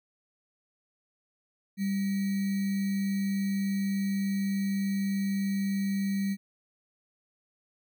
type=tone with sample-and-hold; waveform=sine; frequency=196.6 Hz; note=G3; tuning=5 cents sharp; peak=-26 dBFS; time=1.77-6.37 s; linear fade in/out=50 ms; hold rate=2100 Hz; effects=none